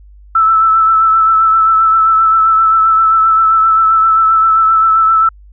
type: tone with vibrato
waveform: sine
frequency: 1318.5 Hz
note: E6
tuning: in tune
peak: -6 dBFS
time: 0.35-5.29 s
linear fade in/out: 5 ms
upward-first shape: triangle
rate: 7.6 Hz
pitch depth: 29 cents each way
effects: added 50 Hz sine -36 dBFS peak until 5.52 s